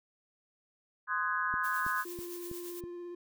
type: chord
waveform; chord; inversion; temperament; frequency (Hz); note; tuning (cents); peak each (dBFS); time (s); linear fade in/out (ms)
sine; Ab dominant seventh; first; just; 1038.3 / 1245.9 / 1495.1 / 1661.2; C6 / Eb6 / Gb6 / Ab6; -14 / +2 / +18 / 0; -35; 1.07-2.05; 50
type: click train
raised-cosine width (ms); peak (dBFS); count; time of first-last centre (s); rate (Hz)
3; -31; 5; 1.54-2.839; 3.08
type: noise with tremolo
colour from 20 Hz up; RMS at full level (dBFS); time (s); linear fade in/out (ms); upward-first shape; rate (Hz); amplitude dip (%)
blue; -45; 1.63-2.81; 20; sine; 8.8; 45
type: tone with vibrato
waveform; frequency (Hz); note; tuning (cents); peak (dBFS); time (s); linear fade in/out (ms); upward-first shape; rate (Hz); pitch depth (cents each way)
triangle; 349.7; F4; +2; -38; 2.05-3.15; 5; sine; 17; 13
effects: none